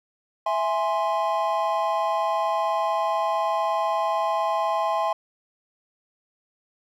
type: chord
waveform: triangle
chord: E augmented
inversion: none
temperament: equal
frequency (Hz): 659.3 / 830.6 / 1046.5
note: E5 / G#5 / B#5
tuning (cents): 0 / 0 / 0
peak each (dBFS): -24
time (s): 0.46-5.13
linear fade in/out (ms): 5
effects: none